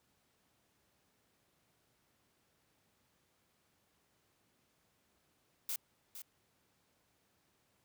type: noise with echo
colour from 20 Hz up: blue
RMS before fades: -38 dBFS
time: 5.69-5.76 s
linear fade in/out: 2 ms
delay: 460 ms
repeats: 1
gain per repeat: -10 dB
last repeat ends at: 6.22 s
effects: pink hiss -75 dBFS RMS until 7.84 s + high-pass 80 Hz 12 dB/octave